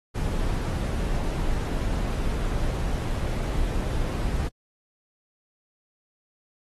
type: noise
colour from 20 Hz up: brown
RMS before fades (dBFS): -26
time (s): 0.14-4.49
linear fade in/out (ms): 20
effects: AAC 32 kbps